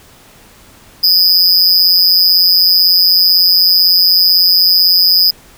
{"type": "tone with amplitude modulation", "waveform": "square", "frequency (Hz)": 4978, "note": "D#8", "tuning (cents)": 0, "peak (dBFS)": -3, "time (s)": [1.03, 5.31], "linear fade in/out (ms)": 10, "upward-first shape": "sine", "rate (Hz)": 178, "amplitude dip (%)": 90, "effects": ["pink hiss -42 dBFS RMS until 5.57 s"]}